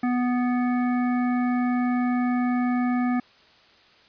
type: harmonic tone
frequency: 246.9 Hz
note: B3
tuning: in tune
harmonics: 1 / 3 / 5 / 7 / 9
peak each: -21 / -31 / -35 / -38 / -40 dBFS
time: 0.03-3.2 s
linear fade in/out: 5 ms
effects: white hiss -55 dBFS RMS until 4.08 s + resampled to 11025 Hz